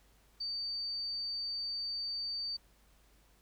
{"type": "tone", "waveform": "sine", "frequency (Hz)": 4600, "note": "D8", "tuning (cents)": -37, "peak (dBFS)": -35, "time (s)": [0.4, 2.57], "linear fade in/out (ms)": 10, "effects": ["added 50 Hz sine -65 dBFS peak until 3.41 s", "pink hiss -68 dBFS RMS until 3.41 s"]}